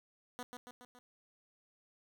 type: tone with echo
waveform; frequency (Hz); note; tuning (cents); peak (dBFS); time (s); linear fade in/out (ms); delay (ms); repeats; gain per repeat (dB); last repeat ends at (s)
10% pulse; 246.9; B3; 0; -33; 0.39-0.43; 0; 140; 4; -4; 0.99
effects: none